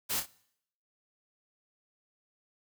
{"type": "noise with echo", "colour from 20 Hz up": "white", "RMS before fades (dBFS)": -32, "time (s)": [0.09, 0.21], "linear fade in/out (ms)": 20, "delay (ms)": 28, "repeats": 2, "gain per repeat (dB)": -7, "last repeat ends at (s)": 0.266, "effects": ["noise-tail reverb RT60 0.7 s tail -22 dB re dry"]}